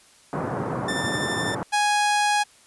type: band-pass noise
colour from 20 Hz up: pink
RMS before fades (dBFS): -28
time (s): 0.33-1.63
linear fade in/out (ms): 0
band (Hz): 120 to 1300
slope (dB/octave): 24
type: tone with tremolo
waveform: sawtooth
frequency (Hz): 1783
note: A6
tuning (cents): +22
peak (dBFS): -22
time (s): 0.88-1.55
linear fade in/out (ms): 5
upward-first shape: sine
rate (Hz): 12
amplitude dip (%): 30
type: tone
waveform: sawtooth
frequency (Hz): 830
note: G#5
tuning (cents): -1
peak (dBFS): -15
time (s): 1.72-2.44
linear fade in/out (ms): 20
effects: white hiss -54 dBFS RMS until 2.66 s + resampled to 24000 Hz